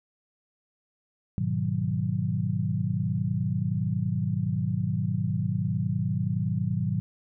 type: chord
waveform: sine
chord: G# minor seventh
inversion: none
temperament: equal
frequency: 103.83 / 123.47 / 155.56 / 185 Hz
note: G#2 / B2 / D#3 / F#3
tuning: 0 / 0 / 0 / 0 cents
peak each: -30 dBFS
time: 1.38-7 s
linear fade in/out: 0 ms
effects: none